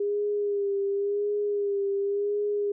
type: tone with vibrato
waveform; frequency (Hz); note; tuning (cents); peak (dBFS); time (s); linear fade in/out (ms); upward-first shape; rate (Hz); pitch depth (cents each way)
sine; 405.1; G#4; -43; -24; 0-2.72; 5; sine; 0.92; 36
effects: none